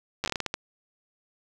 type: slowing click train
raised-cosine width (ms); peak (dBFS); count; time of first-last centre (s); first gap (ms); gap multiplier
0.2; -11; 10; 0.24-0.541; 9; 1.31
effects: none